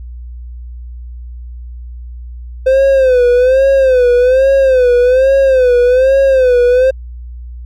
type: tone with vibrato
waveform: triangle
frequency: 515 Hz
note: C5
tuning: 28 cents flat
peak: -4 dBFS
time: 2.66-6.91 s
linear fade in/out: 10 ms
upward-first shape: sine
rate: 1.2 Hz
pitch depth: 100 cents each way
effects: added 60 Hz sine -25 dBFS peak until 7.65 s